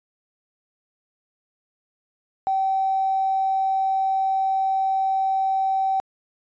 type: tone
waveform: triangle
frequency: 770 Hz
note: G5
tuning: 31 cents flat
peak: -15 dBFS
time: 2.47-6 s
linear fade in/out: 0 ms
effects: tanh soft clip ceiling -17 dBFS + resampled to 16000 Hz